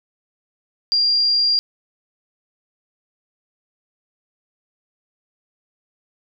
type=tone; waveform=sine; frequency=4779 Hz; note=D8; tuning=29 cents sharp; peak=-14 dBFS; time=0.92-1.59 s; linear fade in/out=0 ms; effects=none